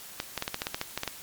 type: clicks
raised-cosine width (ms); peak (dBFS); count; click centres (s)
0.2; -12; 12; 0.201 / 0.377 / 0.424 / 0.479 / 0.544 / 0.619 / 0.669 / 0.745 / 0.814 / 0.976 / 1.034 / 1.077
effects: white hiss -45 dBFS RMS until 1.22 s + MP3 96 kbps